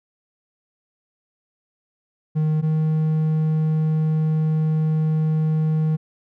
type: tone pair in turn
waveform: triangle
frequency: 155 / 156.62 Hz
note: D#3 / D#3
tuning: -6 / +12 cents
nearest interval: unison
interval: 18 cents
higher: second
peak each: -15 dBFS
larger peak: neither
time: 2.35-2.62 / 2.62-5.97 s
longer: second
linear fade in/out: 20 ms
effects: none